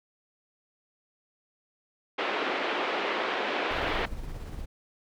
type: band-pass noise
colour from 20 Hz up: pink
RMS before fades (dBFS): -30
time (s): 2.18-4.06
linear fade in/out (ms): 10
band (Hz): 320 to 3200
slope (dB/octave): 24
type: noise with tremolo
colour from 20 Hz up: brown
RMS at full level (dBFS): -35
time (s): 3.7-4.66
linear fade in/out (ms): 20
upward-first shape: sine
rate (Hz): 17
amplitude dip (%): 35
effects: none